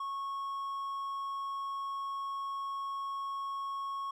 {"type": "tone", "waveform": "triangle", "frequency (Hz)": 1100, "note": "C#6", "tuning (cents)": -14, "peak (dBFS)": -33, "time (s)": [0, 4.11], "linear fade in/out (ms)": 5, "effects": []}